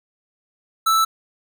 square tone, 1318.5 Hz, E6, in tune, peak -15 dBFS, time 0.86-1.05 s, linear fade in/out 10 ms, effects none

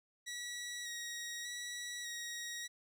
15% pulse tone with vibrato, 1913 Hz, A#6, 44 cents sharp, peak -35 dBFS, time 0.26-2.68 s, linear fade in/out 20 ms, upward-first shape square, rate 0.84 Hz, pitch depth 19 cents each way, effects none

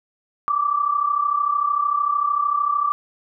sine tone pair together, 1158.7 / 1192 Hz, D6 / D6, -24 / +25 cents, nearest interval unison, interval 49 cents, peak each -19 / -23 dBFS, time 0.48-2.92 s, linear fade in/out 0 ms, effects none

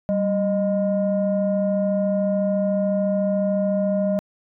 sine tone pair together, 194 / 615.9 Hz, G3 / D#5, -18 / -18 cents, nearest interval octave + minor sixth, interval 2000 cents, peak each -20 dBFS, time 0.09-4.19 s, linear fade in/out 0 ms, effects tanh soft clip ceiling -13 dBFS

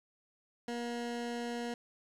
20% pulse tone, 238 Hz, A#3, 36 cents sharp, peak -31 dBFS, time 0.68-1.74 s, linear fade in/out 2 ms, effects low-pass 8000 Hz 12 dB/octave + 11-bit

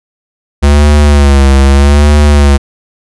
square tone with vibrato, 70.9 Hz, C#2, 40 cents sharp, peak -3 dBFS, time 0.62-2.58 s, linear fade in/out 20 ms, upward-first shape sine, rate 0.81 Hz, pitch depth 74 cents each way, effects resampled to 24000 Hz

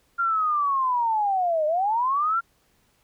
sine linear two-way sweep, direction down then up, 1396.9 to 598 to 1396.9 Hz, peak -20 dBFS, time 0.18-2.41 s, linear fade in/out 20 ms, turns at 1.66 s, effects pink hiss -65 dBFS RMS until 3.03 s

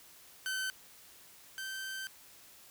sawtooth tone pair in turn, 1530 / 1551.4 Hz, G6 / G6, -42 / -18 cents, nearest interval unison, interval 24 cents, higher second, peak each -30 / -35 dBFS, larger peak first, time 0.46-0.7 / 1.58-2.07 s, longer second, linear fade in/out 0 ms, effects white hiss -57 dBFS RMS until 2.7 s

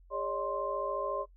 sine tone cluster, 405.7 / 561 / 615 / 1049 Hz, G#4 / C#5 / D#5 / C6, -41 / +21 / -20 / +4 cents, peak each -40 / -35 / -38 / -36 dBFS, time 0.1-1.26 s, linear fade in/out 50 ms, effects noise-tail reverb RT60 0.1 s tail -18 dB re dry + added 44 Hz sine -55 dBFS peak until 1.36 s

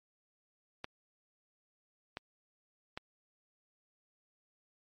clicks, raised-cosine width 0.3 ms, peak -23 dBFS, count 3, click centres 0.844 / 2.171 / 2.975 s, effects MP3 48 kbps

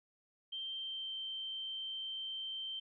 sine tone with pitch glide, 3143 to 3123 Hz, G7 to G7, +4 to -7 cents, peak -39 dBFS, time 0.52-2.8 s, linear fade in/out 10 ms, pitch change -11 cents, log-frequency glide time 0.73-1.14 s, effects none

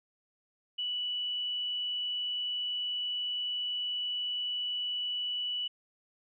sine tone, 2957 Hz, F#7, 2 cents flat, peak -31 dBFS, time 0.78-5.68 s, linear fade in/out 10 ms, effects none

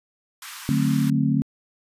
pink high-pass noise, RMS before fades -38 dBFS, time 0.42-1.1 s, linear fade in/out 2 ms, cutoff 990 Hz, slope 48 dB/octave
sine chord, D dominant seventh, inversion none, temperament just, 146.83 / 183.54 / 220.2 / 264.3 Hz, D3 / F#3 / A3 / C4, 0 / -14 / +2 / +18 cents, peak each -22 / -28 / -23 / -23 dBFS, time 0.69-1.42 s, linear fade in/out 0 ms
effects resampled to 32000 Hz

